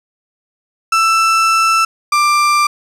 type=tone pair in turn; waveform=35% pulse; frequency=1328 / 1183.1 Hz; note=E6 / D6; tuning=+12 / +12 cents; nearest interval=major second; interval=200 cents; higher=first; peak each=-8 dBFS; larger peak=neither; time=0.92-1.85 / 2.12-2.67 s; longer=first; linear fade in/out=5 ms; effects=low-pass 9000 Hz 12 dB/octave + 8-bit